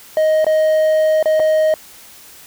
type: tone with dropouts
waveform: triangle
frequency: 625 Hz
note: D#5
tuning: 8 cents sharp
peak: -9 dBFS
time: 0.17-1.74 s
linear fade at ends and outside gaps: 1 ms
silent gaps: 0.445-0.466 / 1.227-1.257 / 1.396-1.4 s
effects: white hiss -41 dBFS RMS until 2.46 s